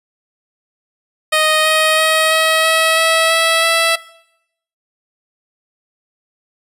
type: tone with pitch steps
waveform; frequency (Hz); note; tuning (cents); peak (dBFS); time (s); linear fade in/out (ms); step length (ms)
10% pulse; 622.3 / 627.7 / 633.2 / 638.7 / 644.2 / 649.9 / 655.5 / 661.2; D#5 / D#5 / D#5 / D#5 / E5 / E5 / E5 / E5; 0 / +15 / +30 / +45 / -40 / -25 / -10 / +5; -3; 1.32-3.96; 10; 330
effects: noise-tail reverb RT60 0.8 s tail -20 dB re dry + resampled to 32000 Hz